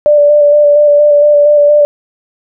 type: tone with vibrato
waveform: sine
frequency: 587.3 Hz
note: D5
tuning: in tune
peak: -3 dBFS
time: 0.06-1.85 s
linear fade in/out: 0 ms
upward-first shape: square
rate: 4.3 Hz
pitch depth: 16 cents each way
effects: none